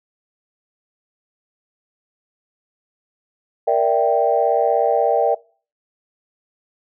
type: chord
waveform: sine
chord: E half-diminished seventh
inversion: second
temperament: equal with one note detuned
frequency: 466.2 / 587.3 / 663.8 / 784 Hz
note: Bb4 / D5 / E5 / G5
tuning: 0 / 0 / +12 / 0 cents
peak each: -19 dBFS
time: 3.67-5.35 s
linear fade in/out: 10 ms
effects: noise-tail reverb RT60 0.4 s tail -23 dB re dry + tanh soft clip ceiling -3 dBFS